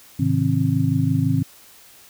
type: tone cluster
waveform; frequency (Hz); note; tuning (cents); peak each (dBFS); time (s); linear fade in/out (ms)
sine; 109.4 / 135.4 / 161.3 / 265.3; A2 / C#3 / E3 / C4; -9 / -40 / -37 / +24; -22; 0.19-1.43; 10
effects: white hiss -48 dBFS RMS until 2.09 s